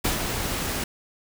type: noise with ADSR envelope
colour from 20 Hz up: pink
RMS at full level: -23 dBFS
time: 0.04-0.84 s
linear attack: 11 ms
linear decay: 130 ms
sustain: -5 dB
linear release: 4 ms
effects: none